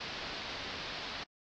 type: low-pass noise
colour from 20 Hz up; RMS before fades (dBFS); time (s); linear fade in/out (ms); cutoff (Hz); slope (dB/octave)
white; -42; 0-1.24; 10; 4900; 48
effects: AAC 48 kbps